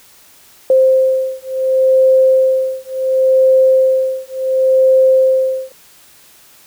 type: beating tone pair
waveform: sine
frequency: 523.3 / 524 Hz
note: C5 / C5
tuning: 0 / +2 cents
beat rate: 0.7 Hz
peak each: -12 dBFS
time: 0.7-5.72 s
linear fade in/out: 2 ms
effects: white hiss -45 dBFS RMS until 6.66 s